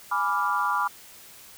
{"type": "chord", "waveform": "sine", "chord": "G# diminished seventh", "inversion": "none", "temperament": "equal", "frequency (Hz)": [830.6, 987.8, 1174.7, 1396.9], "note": ["G#5", "B5", "D6", "F6"], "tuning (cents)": [0, 0, 0, 0], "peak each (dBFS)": [-31, -27, -26, -29], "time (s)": [0.11, 0.88], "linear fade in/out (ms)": 10, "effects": ["white hiss -48 dBFS RMS until 1.57 s"]}